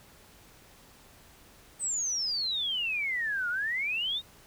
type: exponential two-way sweep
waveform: sine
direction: down then up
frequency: 8372 to 1396.9 to 3795 Hz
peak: -28 dBFS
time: 1.79-4.22 s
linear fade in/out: 50 ms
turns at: 3.49 s
effects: pink hiss -56 dBFS RMS until 4.46 s